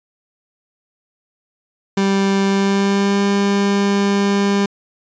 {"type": "tone with pitch glide", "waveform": "30% pulse", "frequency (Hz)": [196, 200.1], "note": ["G3", "G3"], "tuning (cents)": [0, 36], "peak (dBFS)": -11, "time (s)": [1.97, 4.66], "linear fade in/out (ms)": 5, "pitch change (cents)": 36, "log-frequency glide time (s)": [2.45, 3.22], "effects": ["resampled to 16000 Hz"]}